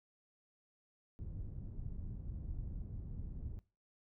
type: low-pass noise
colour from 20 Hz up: pink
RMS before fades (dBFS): -44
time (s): 1.19-3.59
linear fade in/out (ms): 0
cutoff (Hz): 130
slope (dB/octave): 12
effects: noise-tail reverb RT60 0.3 s tail -19 dB re dry